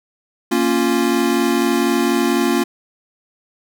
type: chord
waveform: square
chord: Bb minor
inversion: none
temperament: equal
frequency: 233.1 / 277.2 / 349.2 Hz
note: Bb3 / Db4 / F4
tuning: 0 / 0 / 0 cents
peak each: -20 / -20 / -19 dBFS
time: 0.51-2.64 s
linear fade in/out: 10 ms
effects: none